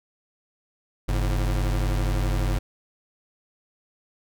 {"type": "tone pair together", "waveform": "square", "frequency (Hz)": [47.55, 107], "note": ["F#1", "A2"], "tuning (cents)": [48, -48], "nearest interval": "octave + major second", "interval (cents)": 1404, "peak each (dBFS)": [-23, -29], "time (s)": [1.08, 2.59], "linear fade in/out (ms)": 10, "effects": []}